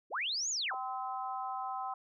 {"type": "linear two-way sweep", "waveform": "sine", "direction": "up then down", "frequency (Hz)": [246.9, 7040, 246.9], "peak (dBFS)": -32, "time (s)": [0.1, 0.75], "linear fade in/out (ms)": 50, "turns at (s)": 0.5}
{"type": "harmonic tone", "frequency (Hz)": 257.9, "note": "C4", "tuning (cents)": -25, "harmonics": [3, 4, 5], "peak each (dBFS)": [-38, -40, -42], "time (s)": [0.71, 1.94], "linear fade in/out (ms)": 5}
{"effects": []}